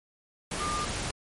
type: tone in noise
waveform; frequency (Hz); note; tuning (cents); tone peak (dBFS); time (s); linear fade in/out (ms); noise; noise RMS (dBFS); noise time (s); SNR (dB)
sine; 1200; D6; +37; -30; 0.6-0.85; 5; pink; -33; 0.51-1.11; 0
effects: MP3 48 kbps